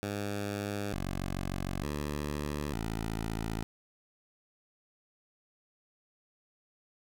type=tone with pitch steps; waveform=10% pulse; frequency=101.8 / 46.58 / 73.5 / 55.1 Hz; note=G#2 / F#1 / D2 / A1; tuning=-34 / +12 / +2 / +3 cents; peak=-25 dBFS; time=0.03-3.63 s; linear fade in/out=0 ms; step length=900 ms; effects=none